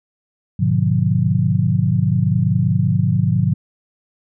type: chord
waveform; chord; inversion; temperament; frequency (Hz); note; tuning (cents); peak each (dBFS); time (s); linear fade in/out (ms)
sine; G# diminished seventh; none; just; 103.83 / 124.59 / 149.51 / 179.41; G#2 / B2 / D3 / F3; 0 / +16 / +31 / +47; -19; 0.59-3.54; 10
effects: none